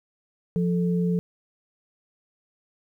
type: tone pair together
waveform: sine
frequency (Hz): 174.61 / 437.8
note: F3 / A4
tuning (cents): 0 / -9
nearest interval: octave + major third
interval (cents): 1591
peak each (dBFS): -21 / -29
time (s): 0.56-1.19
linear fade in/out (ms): 0
effects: 10-bit